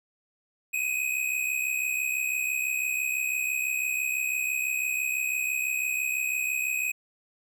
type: tone pair together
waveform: square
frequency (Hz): 2492 / 2558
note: D#7 / D#7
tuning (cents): +2 / +47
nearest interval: unison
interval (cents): 45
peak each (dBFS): -29 / -31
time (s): 0.73-6.92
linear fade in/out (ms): 10
effects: none